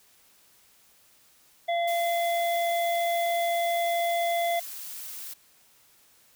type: harmonic tone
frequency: 685 Hz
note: F5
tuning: 34 cents flat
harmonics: 1 / 3 / 5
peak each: -24 / -34 / -38 dBFS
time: 1.68-4.6 s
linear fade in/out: 10 ms
type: noise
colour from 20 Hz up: blue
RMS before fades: -39 dBFS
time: 1.87-5.34 s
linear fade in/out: 10 ms
effects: white hiss -60 dBFS RMS until 6.35 s